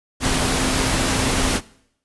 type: tone in noise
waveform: sine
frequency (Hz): 260.9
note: C4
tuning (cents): -5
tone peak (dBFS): -26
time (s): 0.2-1.61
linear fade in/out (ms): 50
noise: pink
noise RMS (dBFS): -20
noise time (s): 0.2-1.61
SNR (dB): -9
effects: noise-tail reverb RT60 0.7 s tail -21 dB re dry + resampled to 24000 Hz